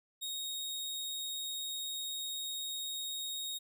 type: tone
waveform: sawtooth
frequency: 3748 Hz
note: A#7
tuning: 9 cents sharp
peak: -34 dBFS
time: 0.21-3.59 s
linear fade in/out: 20 ms
effects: none